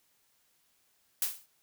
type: noise with exponential decay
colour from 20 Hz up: blue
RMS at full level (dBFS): -26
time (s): 1.22-1.46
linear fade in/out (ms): 2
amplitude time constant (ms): 52
effects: white hiss -71 dBFS RMS until 1.62 s